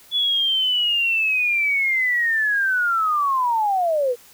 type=linear sweep; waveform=sine; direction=down; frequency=3437 to 466.2 Hz; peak=-17 dBFS; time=0.11-4.16 s; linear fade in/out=50 ms; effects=white hiss -49 dBFS RMS until 4.33 s

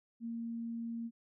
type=tone; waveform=sine; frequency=231.3 Hz; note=A#3; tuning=13 cents flat; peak=-37 dBFS; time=0.2-1.11 s; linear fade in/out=50 ms; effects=none

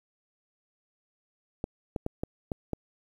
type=clicks; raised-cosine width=2 ms; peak=-17 dBFS; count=6; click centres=1.641 / 1.962 / 2.064 / 2.235 / 2.518 / 2.733 s; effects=9-bit

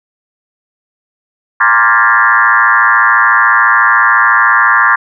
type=tone with frequency modulation; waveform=sine; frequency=1396.9 Hz; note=F6; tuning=in tune; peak=-5 dBFS; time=1.6-4.96 s; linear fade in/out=10 ms; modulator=114 Hz; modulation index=3.7; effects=none

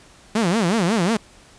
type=tone with vibrato; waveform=sawtooth; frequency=197.3 Hz; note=G3; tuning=11 cents sharp; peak=-13 dBFS; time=0.35-1.17 s; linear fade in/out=5 ms; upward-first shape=sine; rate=5.5 Hz; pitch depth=290 cents each way; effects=pink hiss -49 dBFS RMS until 1.58 s + resampled to 22050 Hz

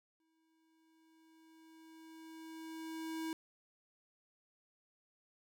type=tone with exponential growth; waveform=square; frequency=321.9 Hz; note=E4; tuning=41 cents flat; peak=-38 dBFS; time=0.2-3.33 s; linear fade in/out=1 ms; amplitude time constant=680 ms; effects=none

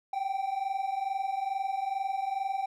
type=tone pair together; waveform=triangle; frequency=762 / 784.3 Hz; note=G5 / G5; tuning=-49 / +1 cents; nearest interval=unison; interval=50 cents; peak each=-32 / -29 dBFS; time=0.13-2.66 s; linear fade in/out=5 ms; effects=none

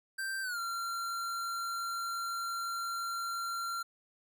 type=tone with pitch glide; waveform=square; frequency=1568 to 1372.9 Hz; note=G6 to F6; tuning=0 to -30 cents; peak=-35 dBFS; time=0.18-3.83 s; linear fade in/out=10 ms; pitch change=-230 cents; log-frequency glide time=0.42-0.59 s; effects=none

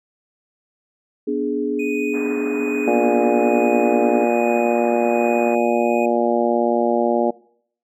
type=chord; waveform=sine; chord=G# diminished; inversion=first; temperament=equal with one note detuned; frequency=246.9 / 293.7 / 417.2 Hz; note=B3 / D4 / G#4; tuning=0 / 0 / +8 cents; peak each=-25 / -23 / -22 dBFS; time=1.27-4.25 s; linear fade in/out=10 ms
type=tone with tremolo; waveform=triangle; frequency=2487 Hz; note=D#7; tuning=1 cent flat; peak=-25 dBFS; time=1.79-6.06 s; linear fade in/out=5 ms; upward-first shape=sine; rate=1.2 Hz; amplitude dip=45%
type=band-pass noise; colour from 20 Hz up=pink; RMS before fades=-35 dBFS; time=2.13-5.56 s; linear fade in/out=20 ms; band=210 to 1900 Hz; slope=48 dB/octave
type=harmonic tone; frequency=118.4 Hz; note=A#2; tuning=27 cents sharp; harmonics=2 / 3 / 4 / 5 / 6 / 7; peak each=-22 / -21 / -24 / -21 / -24 / -25 dBFS; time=2.87-7.31 s; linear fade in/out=10 ms
effects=noise-tail reverb RT60 0.6 s tail -22 dB re dry

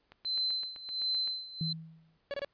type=click train; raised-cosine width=0.3 ms; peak=-34 dBFS; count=10; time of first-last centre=0.12-1.275 s; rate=7.79 Hz
type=tone with tremolo; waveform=sine; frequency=4070 Hz; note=C8; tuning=49 cents flat; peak=-28 dBFS; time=0.25-1.73 s; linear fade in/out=5 ms; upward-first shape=sine; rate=1.4 Hz; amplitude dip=85%
type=tone with exponential decay; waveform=sine; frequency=161.5 Hz; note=E3; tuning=35 cents flat; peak=-29 dBFS; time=1.61-2.17 s; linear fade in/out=2 ms; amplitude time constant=120 ms
type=tone bursts; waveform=45% pulse; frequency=564 Hz; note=C#5; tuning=30 cents sharp; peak=-33 dBFS; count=3; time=2.31-2.447 s; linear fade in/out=0 ms; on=29 ms; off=25 ms
effects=pink hiss -74 dBFS RMS until 2.53 s + resampled to 11025 Hz

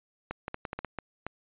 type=clicks; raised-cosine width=0.5 ms; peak=-19 dBFS; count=9; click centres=0.31 / 0.481 / 0.544 / 0.652 / 0.731 / 0.79 / 0.847 / 0.987 / 1.266 s; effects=resampled to 8000 Hz

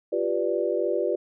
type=chord; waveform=sine; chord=G dominant seventh; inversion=third; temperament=equal; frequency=349.2 / 392 / 493.9 / 587.3 Hz; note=F4 / G4 / B4 / D5; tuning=0 / 0 / 0 / 0 cents; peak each=-28 dBFS; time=0.12-1.16 s; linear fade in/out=10 ms; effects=none

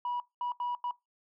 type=tone bursts at uneven times; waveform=sine; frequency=973 Hz; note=B5; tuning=26 cents flat; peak=-29 dBFS; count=4; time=0.05-0.2 / 0.41-0.52 / 0.6-0.75 / 0.84-0.91 s; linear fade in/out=2 ms; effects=noise-tail reverb RT60 0.2 s tail -22 dB re dry + tanh soft clip ceiling -28 dBFS

